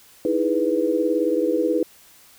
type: chord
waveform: sine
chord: E major seventh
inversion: third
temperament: equal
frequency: 311.1 / 329.6 / 415.3 / 493.9 Hz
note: D#4 / E4 / G#4 / B4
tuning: 0 / 0 / 0 / 0 cents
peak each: -24 / -24 / -25 / -22 dBFS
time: 0.25-1.83 s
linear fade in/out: 2 ms
effects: white hiss -51 dBFS RMS until 2.38 s